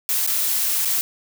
blue noise with dropouts, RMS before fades -21 dBFS, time 0.09-1.01 s, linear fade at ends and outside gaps 0 ms, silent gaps 0.264-0.275 / 0.849-0.855 s, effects none

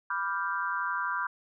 sine chord, G dominant seventh, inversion first, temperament equal, 987.8 / 1174.7 / 1396.9 / 1568 Hz, B5 / D6 / F6 / G6, 0 / 0 / 0 / 0 cents, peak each -34 dBFS, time 0.1-1.27 s, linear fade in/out 5 ms, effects none

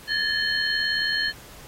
sine tone cluster, 1710 / 1789 / 3078 / 4287 Hz, A6 / A6 / G7 / C8, -50 / +28 / -32 / +41 cents, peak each -26 / -28 / -31 / -26 dBFS, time 0.07-1.33 s, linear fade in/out 50 ms, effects pink hiss -46 dBFS RMS until 1.67 s + AAC 48 kbps

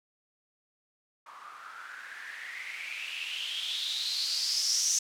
violet noise with low-pass filter sweep, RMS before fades -34 dBFS, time 1.26-4.99 s, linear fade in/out 5 ms, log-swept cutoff 1100 to 6200 Hz, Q 7.2, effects none

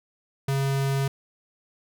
square tone, 136.9 Hz, C#3, 21 cents flat, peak -23 dBFS, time 0.48-1.08 s, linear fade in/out 5 ms, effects none

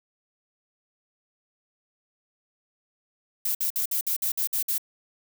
violet noise bursts, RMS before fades -26 dBFS, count 9, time 3.45-4.781 s, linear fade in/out 5 ms, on 99 ms, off 55 ms, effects none

